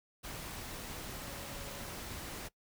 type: tone in noise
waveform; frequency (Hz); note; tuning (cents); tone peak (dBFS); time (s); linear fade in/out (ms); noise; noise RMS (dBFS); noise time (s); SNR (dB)
sine; 560; C#5; +18; -53; 1.22-1.95; 20; pink; -44; 0.23-2.49; -12
effects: noise-tail reverb RT60 0.1 s tail -20 dB re dry